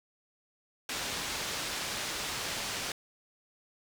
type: low-pass noise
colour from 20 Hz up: white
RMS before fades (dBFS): -36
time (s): 0.89-2.92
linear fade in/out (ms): 2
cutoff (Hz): 5700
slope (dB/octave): 12
effects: none